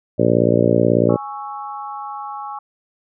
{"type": "harmonic tone", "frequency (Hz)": 58.27, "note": "A#1", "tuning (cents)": 0, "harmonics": [2, 3, 4, 5, 6, 7, 8, 9, 10], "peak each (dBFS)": [-21, -21, -21, -21, -21, -21, -21, -21, -21], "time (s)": [0.18, 1.17], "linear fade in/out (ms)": 20}
{"type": "chord", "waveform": "sine", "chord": "C# minor", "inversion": "second", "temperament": "equal", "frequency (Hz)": [830.6, 1108.7, 1318.5], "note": ["G#5", "C#6", "E6"], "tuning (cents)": [0, 0, 0], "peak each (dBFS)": [-29, -31, -35], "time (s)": [1.09, 2.59], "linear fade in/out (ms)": 5}
{"effects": []}